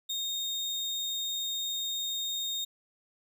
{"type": "tone", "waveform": "35% pulse", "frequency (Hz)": 3697, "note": "A#7", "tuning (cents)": -15, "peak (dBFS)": -29, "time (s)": [0.09, 2.65], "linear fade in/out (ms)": 10, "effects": []}